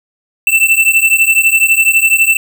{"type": "beating tone pair", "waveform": "square", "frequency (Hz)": [2664, 2676], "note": ["E7", "E7"], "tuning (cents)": [18, 25], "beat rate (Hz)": 12, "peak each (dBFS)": -11, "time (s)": [0.47, 2.37], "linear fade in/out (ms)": 2, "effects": []}